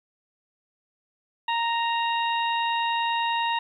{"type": "harmonic tone with a mistuned harmonic", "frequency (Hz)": 930, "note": "A#5", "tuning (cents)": -4, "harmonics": [1, 2, 3, 4], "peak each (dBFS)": [-24, -32, -31, -34], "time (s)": [1.48, 3.59], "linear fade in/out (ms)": 5, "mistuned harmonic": 4, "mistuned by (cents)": 15, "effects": ["10-bit"]}